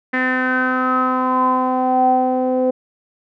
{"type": "tone with low-pass filter sweep", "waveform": "sawtooth", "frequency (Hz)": 256, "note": "C4", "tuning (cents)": -38, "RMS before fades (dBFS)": -17, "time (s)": [0.13, 2.71], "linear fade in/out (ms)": 10, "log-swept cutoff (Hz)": [1900, 570], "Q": 9.1, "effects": []}